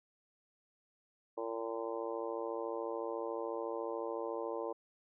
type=harmonic tone; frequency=113.9 Hz; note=A#2; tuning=40 cents flat; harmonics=3 / 4 / 5 / 6 / 7 / 8 / 9; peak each=-43 / -40 / -42 / -54 / -48 / -48 / -47 dBFS; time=1.37-4.73 s; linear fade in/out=10 ms; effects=none